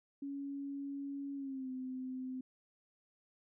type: tone with pitch glide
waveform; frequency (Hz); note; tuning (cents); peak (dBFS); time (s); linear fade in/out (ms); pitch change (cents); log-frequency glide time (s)
sine; 279.4 to 257.7; C#4 to C4; +14 to -26; -39; 0.22-2.41; 5; -140; 1.35-1.7
effects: none